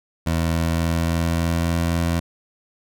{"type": "tone with pitch glide", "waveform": "20% pulse", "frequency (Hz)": [82.41, 84.34], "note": ["E2", "E2"], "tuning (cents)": [0, 40], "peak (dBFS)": -14, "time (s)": [0.26, 2.2], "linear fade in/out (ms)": 10, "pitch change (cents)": 40, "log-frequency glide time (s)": [0.46, 1.88], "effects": []}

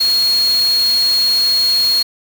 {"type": "tone in noise", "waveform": "sine", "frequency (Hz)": 4300, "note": "C8", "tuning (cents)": 47, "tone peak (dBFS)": -11, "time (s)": [0, 2.03], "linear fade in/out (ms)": 10, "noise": "white", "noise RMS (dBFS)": -26, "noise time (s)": [0, 2.03], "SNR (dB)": 12, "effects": []}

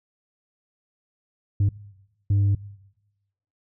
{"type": "tone bursts at uneven times", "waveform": "sine", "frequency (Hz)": 100, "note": "G2", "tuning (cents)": 35, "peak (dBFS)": -14, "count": 2, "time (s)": [[1.6, 1.69], [2.3, 2.55]], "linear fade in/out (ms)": 5, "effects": ["noise-tail reverb RT60 1.0 s tail -22 dB re dry", "tanh soft clip ceiling -16 dBFS"]}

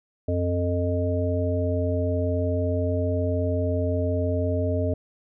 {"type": "harmonic tone with a mistuned harmonic", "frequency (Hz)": 88.1, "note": "F2", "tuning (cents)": 16, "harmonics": [1, 3, 5, 7], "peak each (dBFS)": [-24, -29, -30, -28], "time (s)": [0.28, 4.94], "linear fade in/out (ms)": 5, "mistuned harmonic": 1, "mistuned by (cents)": 38, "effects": []}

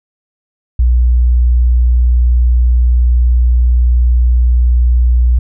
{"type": "tone", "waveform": "sine", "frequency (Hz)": 60.6, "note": "B1", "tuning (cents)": -32, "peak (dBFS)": -6, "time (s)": [0.79, 5.39], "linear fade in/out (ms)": 5, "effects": []}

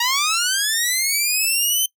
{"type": "linear sweep", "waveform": "10% pulse", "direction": "up", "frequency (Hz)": [930, 3096], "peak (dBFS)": -9, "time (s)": [0, 1.86], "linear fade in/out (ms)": 5, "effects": ["noise-tail reverb RT60 0.1 s tail -22 dB re dry"]}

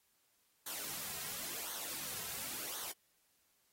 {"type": "noise with flanger", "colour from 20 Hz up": "white", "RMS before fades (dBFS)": -43, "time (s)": [0.66, 2.92], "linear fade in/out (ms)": 5, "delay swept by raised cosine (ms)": [0.39, 3.49], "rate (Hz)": 0.94, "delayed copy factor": -0.65, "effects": ["white hiss -75 dBFS RMS until 3.72 s", "AAC 48 kbps"]}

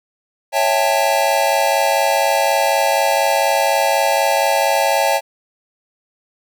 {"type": "chord", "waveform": "square", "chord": "A dominant seventh", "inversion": "first", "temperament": "equal with one note detuned", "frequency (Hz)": [554.4, 659.3, 795.9, 880], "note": ["C#5", "E5", "G5", "A5"], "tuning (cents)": [0, 0, 26, 0], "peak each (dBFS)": -20, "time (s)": [0.52, 5.21], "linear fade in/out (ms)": 50, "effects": []}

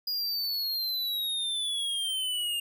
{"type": "exponential sweep", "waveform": "square", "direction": "down", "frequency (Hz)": [4900, 2807], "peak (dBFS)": -29, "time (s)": [0.07, 2.6], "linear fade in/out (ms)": 5, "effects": []}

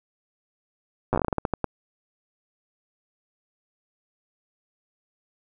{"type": "slowing click train", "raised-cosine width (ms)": 1, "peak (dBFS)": -9, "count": 14, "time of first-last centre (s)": [1.13, 1.643], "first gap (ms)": 8, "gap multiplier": 1.24, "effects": []}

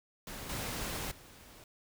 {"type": "noise with level steps", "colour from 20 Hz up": "pink", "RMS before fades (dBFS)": [-44, -38, -55], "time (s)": [0.27, 1.64], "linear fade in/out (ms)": 2, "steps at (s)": [0.49, 1.11], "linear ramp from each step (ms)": 5, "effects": []}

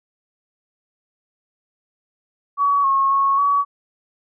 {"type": "tone with pitch steps", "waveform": "sine", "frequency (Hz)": [1131, 1089, 1100, 1133], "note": ["C#6", "C#6", "C#6", "C#6"], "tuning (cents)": [34, -31, -14, 37], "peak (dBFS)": -14, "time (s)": [2.57, 3.65], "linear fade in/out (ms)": 50, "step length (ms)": 270, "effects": []}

